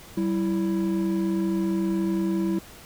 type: tone pair together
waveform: triangle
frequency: 192.22 / 330.6 Hz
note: G3 / E4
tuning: -34 / +5 cents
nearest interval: major sixth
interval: 939 cents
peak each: -23 dBFS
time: 0.17-2.59 s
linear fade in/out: 5 ms
effects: pink hiss -46 dBFS RMS until 2.85 s